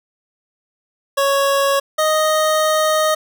25% pulse tone pair in turn, 554.4 / 622.3 Hz, C#5 / D#5, 0 / 0 cents, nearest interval major second, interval 200 cents, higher second, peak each -10 dBFS, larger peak neither, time 1.17-1.8 / 1.98-3.15 s, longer second, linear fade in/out 10 ms, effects none

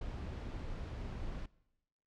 brown noise, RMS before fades -42 dBFS, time 0.01-1.46 s, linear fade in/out 5 ms, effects noise-tail reverb RT60 0.9 s tail -22 dB re dry + low-pass 5000 Hz 12 dB/octave

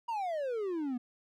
triangle exponential sweep, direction down, 964 to 237.2 Hz, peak -30 dBFS, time 0.08-0.98 s, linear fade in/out 10 ms, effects none

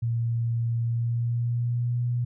sine tone with pitch glide, 116.54 to 121.28 Hz, A#2 to B2, 0 to -31 cents, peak -23 dBFS, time 0.02-2.25 s, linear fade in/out 10 ms, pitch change +69 cents, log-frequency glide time 0.82-2.02 s, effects none

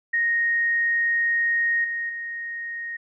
sine tone with level steps, 1864.7 Hz, A#6, in tune, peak -19 / -25 / -29 dBFS, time 0.13-2.97 s, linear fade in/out 10 ms, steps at 1.84 / 2.09 s, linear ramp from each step 5 ms, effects none

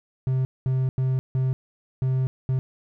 triangle tone bursts at uneven times, 130.4 Hz, C3, 5 cents flat, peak -18 dBFS, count 6, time 0.27-0.45 / 0.66-0.89 / 0.98-1.19 / 1.35-1.53 / 2.02-2.27 / 2.49-2.59 s, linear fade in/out 0 ms, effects none

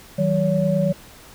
sine tone cluster, 159.9 / 188.9 / 566 Hz, D#3 / F#3 / C#5, +48 / +36 / +36 cents, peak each -21 dBFS, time 0.18-0.93 s, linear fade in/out 10 ms, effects pink hiss -45 dBFS RMS until 1.34 s

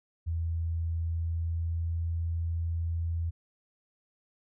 sine tone with pitch glide, 82.8 to 83.47 Hz, E2 to E2, +8 to +22 cents, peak -28 dBFS, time 0.26-3.31 s, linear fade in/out 20 ms, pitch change +14 cents, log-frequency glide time 0.96-2.03 s, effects none

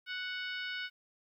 harmonic tone, 740 Hz, F#5, in tune, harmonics 2 / 3 / 4 / 5 / 6 / 7, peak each -39 / -43 / -43 / -47 / -51 / -53 dBFS, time 0.06-0.9 s, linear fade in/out 50 ms, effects 12-bit

